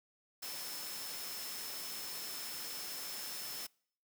sine tone in noise, 5274 Hz, E8, in tune, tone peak -47 dBFS, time 0.42-3.67 s, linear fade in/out 10 ms, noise white, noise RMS -44 dBFS, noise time 0.42-3.67 s, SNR -6 dB, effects noise-tail reverb RT60 0.6 s tail -26 dB re dry + high-pass 150 Hz 12 dB/octave

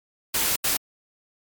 white noise bursts at uneven times, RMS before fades -23 dBFS, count 2, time 0.34-0.56 / 0.64-0.77 s, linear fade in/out 5 ms, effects MP3 96 kbps

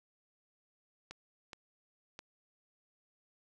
clicks, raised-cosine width 0.2 ms, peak -28 dBFS, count 3, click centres 1.11 / 1.532 / 2.191 s, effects none

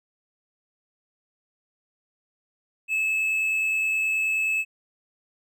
triangle tone with amplitude modulation, 2600 Hz, E7, 24 cents flat, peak -19 dBFS, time 2.88-4.65 s, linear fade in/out 50 ms, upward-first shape sine, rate 89.5 Hz, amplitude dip 25%, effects none

